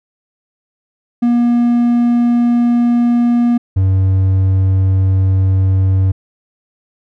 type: tone pair in turn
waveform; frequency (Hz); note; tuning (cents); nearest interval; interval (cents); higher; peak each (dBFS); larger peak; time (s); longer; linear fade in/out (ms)
triangle; 238.9 / 95.16; A#3 / F#2; +43 / +49; octave + major third; 1594; first; -7; neither; 1.22-3.58 / 3.76-6.12; neither; 10
effects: none